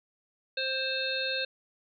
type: harmonic tone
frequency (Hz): 527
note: C5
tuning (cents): +12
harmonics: 1 / 3 / 5 / 7 / 8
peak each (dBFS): -35 / -35 / -35 / -35 / -35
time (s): 0.57-1.45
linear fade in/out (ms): 5
effects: none